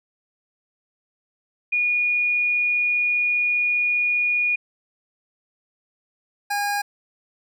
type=tone pair in turn; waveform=sine / 25% pulse; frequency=2445 / 815.9 Hz; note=D#7 / G#5; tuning=-31 / -31 cents; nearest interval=octave + perfect fifth; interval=1900 cents; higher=first; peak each=-18 dBFS; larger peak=neither; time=1.72-4.56 / 6.5-6.82 s; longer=first; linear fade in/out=10 ms; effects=none